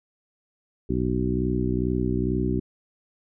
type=harmonic tone with a mistuned harmonic; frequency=62.3 Hz; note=B1; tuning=16 cents sharp; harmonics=1 / 2 / 3 / 4 / 5 / 6; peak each=-29 / -29 / -29 / -29 / -29 / -29 dBFS; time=0.89-2.6 s; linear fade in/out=10 ms; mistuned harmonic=1; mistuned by=+27 cents; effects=none